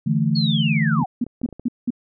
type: chord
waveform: sine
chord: D suspended second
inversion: none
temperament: just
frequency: 146.83 / 165.19 / 220.2 Hz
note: D3 / E3 / A3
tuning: 0 / +4 / +2 cents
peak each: -21 dBFS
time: 0.06-1.04 s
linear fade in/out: 10 ms
type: linear sweep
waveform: sine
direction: down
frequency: 4424 to 698.5 Hz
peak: -23 dBFS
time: 0.35-1.06 s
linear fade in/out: 10 ms
type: tone bursts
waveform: sine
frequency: 240.9 Hz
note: B3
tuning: 43 cents flat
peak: -17 dBFS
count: 5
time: 0.99-1.905 s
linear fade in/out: 5 ms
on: 31 ms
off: 190 ms
type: clicks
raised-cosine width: 2 ms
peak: -23 dBFS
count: 6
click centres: 1.266 / 1.416 / 1.456 / 1.489 / 1.527 / 1.596 s
effects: none